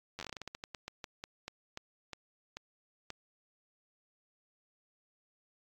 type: slowing click train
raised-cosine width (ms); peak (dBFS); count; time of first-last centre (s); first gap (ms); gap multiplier
0.2; -24; 22; 0.19-3.103; 10; 1.22
effects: AAC 64 kbps